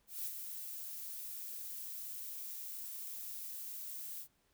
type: noise with ADSR envelope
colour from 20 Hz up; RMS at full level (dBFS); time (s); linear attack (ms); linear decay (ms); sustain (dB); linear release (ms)
violet; -39; 0.07-4.28; 180; 58; -6; 79
effects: pink hiss -75 dBFS RMS until 4.53 s

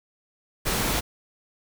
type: noise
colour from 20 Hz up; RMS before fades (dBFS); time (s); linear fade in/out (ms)
pink; -25; 0.65-1.01; 20
effects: none

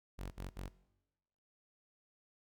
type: tone bursts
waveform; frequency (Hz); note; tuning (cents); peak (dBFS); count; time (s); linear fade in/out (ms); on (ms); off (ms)
sawtooth; 46.52; F#1; +10; -37; 3; 0.18-0.69; 20; 130; 60
effects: noise-tail reverb RT60 1.0 s tail -19 dB re dry

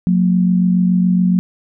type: tone pair together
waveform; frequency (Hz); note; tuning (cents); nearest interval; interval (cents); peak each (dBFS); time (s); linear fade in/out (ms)
sine; 181.3 / 228.4; F#3 / A#3; -35 / -35; major third; 400; -11 / -19; 0.07-1.39; 0
effects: none

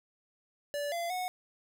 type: tone with pitch steps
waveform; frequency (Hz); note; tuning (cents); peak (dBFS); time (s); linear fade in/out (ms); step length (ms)
square; 579 / 684 / 733; D5 / F5 / F#5; -25 / -36 / -16; -33; 0.74-1.28; 0; 180
effects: none

